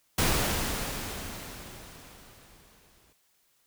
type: noise with exponential decay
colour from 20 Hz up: pink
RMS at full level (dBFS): -24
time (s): 0.18-3.13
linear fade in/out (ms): 5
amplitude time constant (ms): 640
effects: white hiss -69 dBFS RMS until 3.66 s